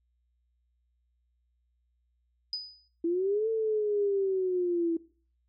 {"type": "tone with exponential decay", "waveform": "sine", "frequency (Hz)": 4978, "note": "D#8", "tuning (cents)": 0, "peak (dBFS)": -28, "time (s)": [2.53, 2.88], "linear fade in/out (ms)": 1, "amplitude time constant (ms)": 75}
{"type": "linear two-way sweep", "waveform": "sine", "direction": "up then down", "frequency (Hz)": [328.5, 450, 328.5], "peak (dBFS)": -25, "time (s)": [3.04, 4.97], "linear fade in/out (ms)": 5, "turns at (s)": 3.49}
{"effects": ["noise-tail reverb RT60 0.4 s tail -19 dB re dry", "added 60 Hz sine -70 dBFS peak until 5.48 s"]}